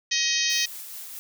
harmonic tone, 631 Hz, D#5, 24 cents sharp, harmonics 3 / 4 / 5 / 6 / 7 / 8 / 9 / 10, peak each -30 / -30 / -30 / -30 / -30 / -30 / -30 / -30 dBFS, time 0.11-0.66 s, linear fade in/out 10 ms
blue noise with tremolo, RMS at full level -37 dBFS, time 0.5-1.19 s, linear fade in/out 0 ms, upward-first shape triangle, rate 4.7 Hz, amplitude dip 35%
effects none

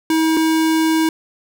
square tone pair in turn, 320 / 320 Hz, D#4 / D#4, +49 / +49 cents, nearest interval unison, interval 0 cents, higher neither, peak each -14 dBFS, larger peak neither, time 0.1-0.37 / 0.37-1.09 s, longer second, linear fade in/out 2 ms, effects none

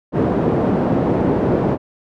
pink band-pass noise, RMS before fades -17 dBFS, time 0.12-1.78 s, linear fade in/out 50 ms, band 160 to 560 Hz, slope 12 dB/octave, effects none

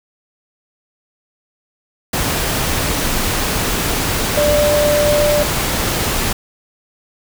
sine tone in noise, 591 Hz, D5, 11 cents sharp, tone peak -12 dBFS, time 4.37-5.43 s, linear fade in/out 5 ms, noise pink, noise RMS -18 dBFS, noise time 2.13-6.33 s, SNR +3 dB, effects none

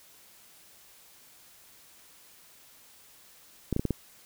clicks, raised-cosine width 3 ms, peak -14 dBFS, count 5, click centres 3.727 / 3.764 / 3.795 / 3.853 / 3.907 s, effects white hiss -56 dBFS RMS until 4.25 s

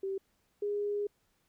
sine tone pair in turn, 387.7 / 410.8 Hz, G4 / G#4, -19 / -19 cents, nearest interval minor second, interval 100 cents, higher second, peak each -32 / -30 dBFS, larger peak second, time 0.03-0.18 / 0.62-1.07 s, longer second, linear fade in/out 5 ms, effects pink hiss -74 dBFS RMS until 1.48 s

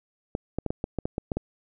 clicks, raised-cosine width 2 ms, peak -14 dBFS, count 10, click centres 0.351 / 0.586 / 0.663 / 0.705 / 0.841 / 0.987 / 1.055 / 1.181 / 1.318 / 1.37 s, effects none

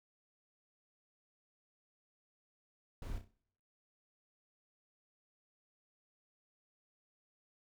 brown noise with echo, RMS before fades -42 dBFS, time 3.02-3.18 s, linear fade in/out 2 ms, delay 32 ms, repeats 4, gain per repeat -8 dB, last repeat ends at 3.308 s, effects noise-tail reverb RT60 0.7 s tail -23 dB re dry

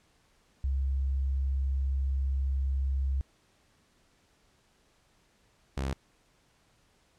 sine / sawtooth tone pair in turn, 67.3 / 67.3 Hz, C2 / C2, +49 / +49 cents, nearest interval unison, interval 0 cents, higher neither, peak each -26 dBFS, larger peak neither, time 0.64-3.21 / 5.77-5.93 s, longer first, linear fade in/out 0 ms, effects pink hiss -67 dBFS RMS until 7.18 s + low-pass 9000 Hz 12 dB/octave

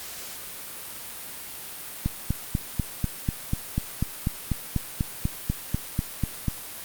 click train, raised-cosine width 5 ms, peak -11 dBFS, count 19, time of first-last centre 2.06-6.483 s, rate 4.07 Hz, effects white hiss -38 dBFS RMS until 6.84 s + Opus 48 kbps

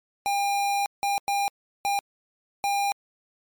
square tone bursts at uneven times, 803 Hz, G5, 41 cents sharp, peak -23 dBFS, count 5, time 0.26-0.86 / 1.03-1.18 / 1.28-1.48 / 1.85-1.99 / 2.64-2.92 s, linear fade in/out 0 ms, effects MP3 96 kbps

